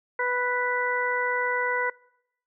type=harmonic tone; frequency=493.9 Hz; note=B4; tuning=in tune; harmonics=1 / 2 / 3 / 4; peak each=-29 / -29 / -29 / -29 dBFS; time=0.19-1.9 s; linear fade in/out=5 ms; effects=noise-tail reverb RT60 0.8 s tail -24 dB re dry